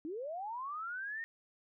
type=linear sweep; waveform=sine; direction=up; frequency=291.9 to 1864 Hz; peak=-38 dBFS; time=0.05-1.24 s; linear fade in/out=0 ms; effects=none